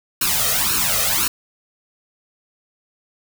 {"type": "noise with flanger", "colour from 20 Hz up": "white", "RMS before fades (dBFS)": -19, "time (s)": [0.21, 1.28], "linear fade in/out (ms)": 5, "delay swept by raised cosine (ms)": [0.72, 1.61], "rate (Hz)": 1.9, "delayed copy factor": 0.85, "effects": []}